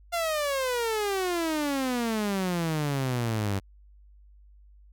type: exponential sweep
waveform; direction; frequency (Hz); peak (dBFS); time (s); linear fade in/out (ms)
sawtooth; down; 698.5 to 95.8; -22; 0.12-3.6; 20
effects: added 50 Hz sine -51 dBFS peak until 4.92 s